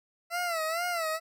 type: tone with vibrato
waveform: 20% pulse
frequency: 670 Hz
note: E5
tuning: 28 cents sharp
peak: -24 dBFS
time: 0.3-1.2 s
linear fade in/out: 50 ms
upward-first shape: sine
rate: 2.2 Hz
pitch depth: 110 cents each way
effects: none